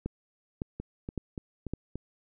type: two click trains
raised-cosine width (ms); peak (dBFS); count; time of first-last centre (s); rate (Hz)
3; -19 / -23; 4 / 5; 0.06-1.736 / 0.8-1.956; 1.79 / 3.46
effects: none